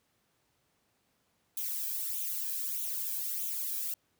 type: noise with flanger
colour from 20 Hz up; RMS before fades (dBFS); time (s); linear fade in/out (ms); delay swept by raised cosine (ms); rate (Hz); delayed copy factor
violet; -35; 1.57-3.94; 2; 0.29 to 1.26; 1.6; +0.55
effects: pink hiss -74 dBFS RMS until 4.19 s + high-pass 80 Hz 12 dB/octave